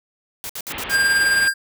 white noise bursts, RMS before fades -30 dBFS, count 5, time 0.44-0.95 s, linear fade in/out 0 ms, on 54 ms, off 60 ms
white low-pass noise, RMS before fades -31 dBFS, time 0.7-1.48 s, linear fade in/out 5 ms, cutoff 3400 Hz, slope 48 dB/octave
square tone with tremolo, 1600 Hz, G6, 35 cents sharp, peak -14 dBFS, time 0.89-1.54 s, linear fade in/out 50 ms, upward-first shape sine, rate 19 Hz, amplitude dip 35%
effects none

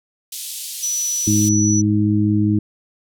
white band-pass noise, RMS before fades -30 dBFS, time 0.32-1.49 s, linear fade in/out 5 ms, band 3200 to 13000 Hz, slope 24 dB/octave
sine tone, 5920 Hz, F#8, in tune, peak -19 dBFS, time 0.82-1.82 s, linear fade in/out 20 ms
harmonic tone, 104.9 Hz, G#2, 18 cents sharp, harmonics 1 / 2 / 3, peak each -18 / -18 / -18 dBFS, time 1.27-2.59 s, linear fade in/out 5 ms
effects none

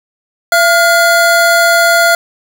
square tone pair together, 678.7 / 1420 Hz, F5 / F6, -50 / +28 cents, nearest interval octave + minor second, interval 1278 cents, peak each -10 dBFS, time 0.52-2.15 s, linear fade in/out 2 ms, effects 7-bit

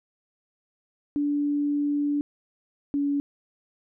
sine tone pair in turn, 290 / 284.7 Hz, D4 / C#4, -22 / +46 cents, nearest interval unison, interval 32 cents, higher first, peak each -22 dBFS, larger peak neither, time 1.16-2.21 / 2.94-3.2 s, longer first, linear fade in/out 0 ms, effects none

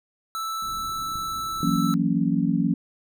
square tone, 1318.5 Hz, E6, in tune, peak -28 dBFS, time 0.35-1.94 s, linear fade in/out 0 ms
pink low-pass noise, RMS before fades -44 dBFS, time 0.62-1.79 s, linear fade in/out 0 ms, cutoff 360 Hz, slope 48 dB/octave
clicks, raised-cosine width 5 ms, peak -27 dBFS, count 2, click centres 1.156 / 1.606 s
sine chord, F# dominant seventh, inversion third, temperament just, 166.5 / 185 / 231.2 / 277.5 Hz, E3 / F#3 / A#3 / C#4, +18 / 0 / -14 / +2 cents, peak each -25 dBFS, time 1.63-2.74 s, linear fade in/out 2 ms
effects none

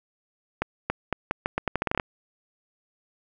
accelerating click train, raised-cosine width 0.5 ms, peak -9 dBFS, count 14, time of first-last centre 0.62-1.998 s, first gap 280 ms, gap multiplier 0.81, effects none

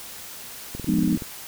click train, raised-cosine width 3 ms, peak -20 dBFS, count 11, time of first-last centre 0.75-1.222 s, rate 21.2 Hz
sine chord, F half-diminished seventh, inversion none, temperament equal with one note detuned, 174.61 / 207.7 / 246.9 / 304.2 Hz, F3 / Ab3 / Cb4 / Eb4, 0 / 0 / 0 / -39 cents, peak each -24 dBFS, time 0.87-1.17 s, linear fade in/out 10 ms
effects white hiss -39 dBFS RMS until 1.47 s

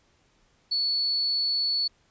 sine tone, 4428 Hz, C#8, 3 cents flat, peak -23 dBFS, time 0.71-1.88 s, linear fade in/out 10 ms, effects pink hiss -65 dBFS RMS until 2.1 s + resampled to 16000 Hz

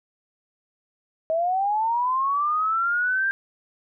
sine linear sweep, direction up, 632 to 1599 Hz, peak -20 dBFS, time 1.3-3.31 s, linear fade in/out 0 ms, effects none

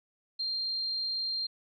sine tone, 4186 Hz, C8, in tune, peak -30 dBFS, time 0.39-1.47 s, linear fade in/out 10 ms, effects none

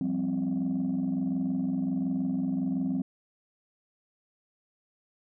sine chord, F suspended second, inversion none, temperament equal, 174.61 / 196 / 261.6 Hz, F3 / G3 / C4, 0 / 0 / 0 cents, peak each -32 / -30 / -27 dBFS, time 0.01-3.02 s, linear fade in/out 2 ms, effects tanh soft clip ceiling -22 dBFS

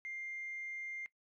sine tone, 2100 Hz, C7, 6 cents sharp, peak -40 dBFS, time 0.05-1.06 s, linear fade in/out 0 ms, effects noise-tail reverb RT60 0.1 s tail -19 dB re dry + tanh soft clip ceiling -36 dBFS

